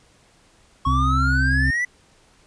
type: exponential sweep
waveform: triangle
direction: up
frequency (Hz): 1090 to 2000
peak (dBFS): -18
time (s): 0.85-1.85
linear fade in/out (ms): 5
type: harmonic tone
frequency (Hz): 65.41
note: C2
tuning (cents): 0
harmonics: 1 / 2 / 4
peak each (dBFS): -20 / -23 / -26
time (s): 0.86-1.71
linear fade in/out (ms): 10
effects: pink hiss -56 dBFS RMS until 2.46 s + resampled to 22050 Hz